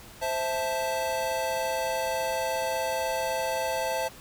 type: chord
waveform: square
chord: A minor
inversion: first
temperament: equal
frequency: 523.3 / 659.3 / 880 Hz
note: C5 / E5 / A5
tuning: 0 / 0 / 0 cents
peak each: -32 dBFS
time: 0.21-4.09 s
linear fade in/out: 20 ms
effects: pink hiss -48 dBFS RMS until 4.2 s